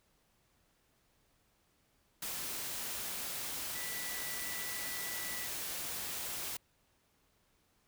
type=tone in noise; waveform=sine; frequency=1969 Hz; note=B6; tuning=6 cents flat; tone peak=-45 dBFS; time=3.75-5.47 s; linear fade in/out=5 ms; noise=white; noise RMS=-40 dBFS; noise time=2.22-6.57 s; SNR=-8 dB; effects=pink hiss -73 dBFS RMS until 7.87 s